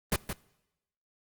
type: noise with echo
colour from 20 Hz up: pink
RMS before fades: -26 dBFS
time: 0.12-0.16 s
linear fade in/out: 2 ms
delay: 170 ms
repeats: 1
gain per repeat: -8 dB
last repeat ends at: 0.33 s
effects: noise-tail reverb RT60 0.9 s tail -22 dB re dry + Opus 32 kbps